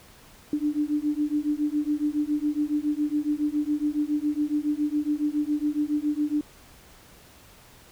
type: beating tone pair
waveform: sine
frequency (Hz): 293.7 / 300.9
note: D4 / D4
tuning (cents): 0 / +42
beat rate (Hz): 7.2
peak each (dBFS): -26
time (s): 0.53-6.41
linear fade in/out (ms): 2
effects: pink hiss -52 dBFS RMS until 7.91 s